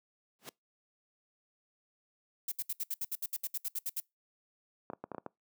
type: noise with exponential growth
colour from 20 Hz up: pink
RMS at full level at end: -40 dBFS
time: 0.39-0.49 s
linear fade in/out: 0 ms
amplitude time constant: 21 ms
type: noise bursts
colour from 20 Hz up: violet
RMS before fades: -35 dBFS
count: 15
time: 2.48-4.002 s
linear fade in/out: 5 ms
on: 38 ms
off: 68 ms
type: clicks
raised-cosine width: 1 ms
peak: -25 dBFS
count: 7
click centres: 4.901 / 4.934 / 5.04 / 5.117 / 5.147 / 5.182 / 5.263 s
effects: noise-tail reverb RT60 0.2 s tail -25 dB re dry + high-pass 200 Hz 12 dB/octave